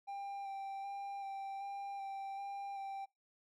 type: tone with vibrato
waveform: triangle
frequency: 790 Hz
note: G5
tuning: 13 cents sharp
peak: -39 dBFS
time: 0.07-3.06 s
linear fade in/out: 20 ms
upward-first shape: square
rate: 1.3 Hz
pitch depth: 13 cents each way
effects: noise-tail reverb RT60 0.3 s tail -26 dB re dry